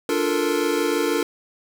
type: chord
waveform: square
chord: Bb major seventh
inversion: first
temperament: equal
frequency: 293.7 / 349.2 / 440 / 466.2 Hz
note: D4 / F4 / A4 / Bb4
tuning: 0 / 0 / 0 / 0 cents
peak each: -26 dBFS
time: 0.09-1.23 s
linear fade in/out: 2 ms
effects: none